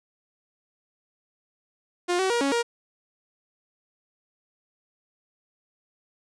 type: tone with pitch steps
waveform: sawtooth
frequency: 353.6 / 378.9 / 474.8 / 277.2 / 471.3 Hz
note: F4 / F#4 / A#4 / C#4 / A#4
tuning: +22 / +41 / +32 / 0 / +19 cents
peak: -18 dBFS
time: 2.08-2.63 s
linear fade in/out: 20 ms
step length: 110 ms
effects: resampled to 22050 Hz